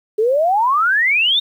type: exponential sweep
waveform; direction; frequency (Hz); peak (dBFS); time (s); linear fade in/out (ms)
sine; up; 414.1 to 3727; -12; 0.18-1.4; 10
effects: 8-bit